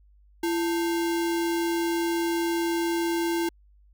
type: tone with sample-and-hold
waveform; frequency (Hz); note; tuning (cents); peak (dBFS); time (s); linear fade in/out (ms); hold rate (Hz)
sine; 337.2; E4; +39; -23; 0.43-3.49; 5; 1225
effects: added 50 Hz sine -54 dBFS peak until 3.93 s